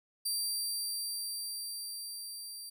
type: tone with level ramp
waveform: 20% pulse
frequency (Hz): 4701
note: D8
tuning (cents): +1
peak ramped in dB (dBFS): -25 to -37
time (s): 0.25-2.7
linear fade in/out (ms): 10
effects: none